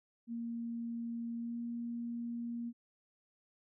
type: tone with pitch glide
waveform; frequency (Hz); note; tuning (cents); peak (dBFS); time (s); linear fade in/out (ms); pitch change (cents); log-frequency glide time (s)
sine; 233.1 to 235.7; A#3 to A#3; 0 to +19; -37; 0.27-2.73; 50; +19; 1.37-1.58
effects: none